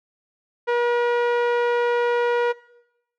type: tone with low-pass filter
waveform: sawtooth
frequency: 479.5 Hz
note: A#4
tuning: 49 cents sharp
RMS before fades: -21 dBFS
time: 0.67-2.53 s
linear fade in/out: 20 ms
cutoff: 1900 Hz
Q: 0.89
effects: noise-tail reverb RT60 0.9 s tail -21 dB re dry